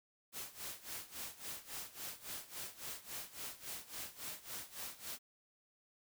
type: noise with tremolo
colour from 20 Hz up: white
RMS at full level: -44 dBFS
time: 0.32-5.19 s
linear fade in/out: 50 ms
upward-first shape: sine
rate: 3.6 Hz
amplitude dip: 85%
effects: none